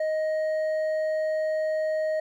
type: tone with hard clipping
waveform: sine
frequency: 625 Hz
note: D#5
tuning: 8 cents sharp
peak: -25 dBFS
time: 0-2.2 s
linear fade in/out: 5 ms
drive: 4 dB
effects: none